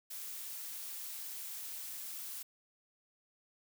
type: noise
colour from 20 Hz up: blue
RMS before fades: -44 dBFS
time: 0.1-2.43 s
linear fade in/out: 10 ms
effects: none